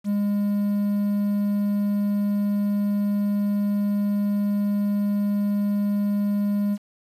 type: tone with quantisation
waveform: triangle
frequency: 204.1 Hz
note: G#3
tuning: 30 cents flat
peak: -18 dBFS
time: 0.04-6.78 s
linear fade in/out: 50 ms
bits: 8
effects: resampled to 32000 Hz